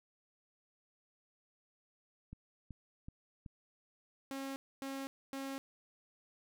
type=click train; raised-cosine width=5 ms; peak=-35 dBFS; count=4; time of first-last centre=2.33-3.462 s; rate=2.65 Hz
type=tone bursts; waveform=sawtooth; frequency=271.4 Hz; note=C#4; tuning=36 cents flat; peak=-36 dBFS; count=3; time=4.31-5.58 s; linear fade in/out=0 ms; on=250 ms; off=260 ms
effects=none